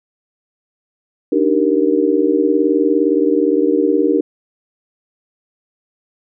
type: chord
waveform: sine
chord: Eb major seventh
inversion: third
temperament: just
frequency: 291.7 / 311.1 / 388.9 / 466.7 Hz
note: D4 / Eb4 / G4 / Bb4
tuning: -12 / 0 / -14 / +2 cents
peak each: -17 dBFS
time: 1.32-4.21 s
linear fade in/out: 5 ms
effects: none